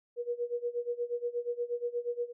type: tone with tremolo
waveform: sine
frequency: 480.3 Hz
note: B4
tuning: 48 cents flat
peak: -28 dBFS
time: 0.16-2.33 s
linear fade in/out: 50 ms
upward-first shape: sine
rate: 8.4 Hz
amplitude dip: 90%
effects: none